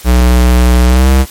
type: tone with pitch glide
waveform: square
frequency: 61.6 to 66.02 Hz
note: B1 to C2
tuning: -4 to +16 cents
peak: -5 dBFS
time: 0.04-1.26 s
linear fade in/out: 50 ms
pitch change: +120 cents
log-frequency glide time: 0.86-1.09 s
effects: white hiss -32 dBFS RMS until 1.3 s + MP3 64 kbps